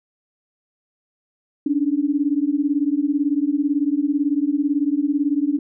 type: beating tone pair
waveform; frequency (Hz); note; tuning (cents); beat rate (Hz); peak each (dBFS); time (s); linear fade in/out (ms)
sine; 280 / 298; C#4 / D4; +18 / +25; 18; -20; 1.66-5.59; 5
effects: none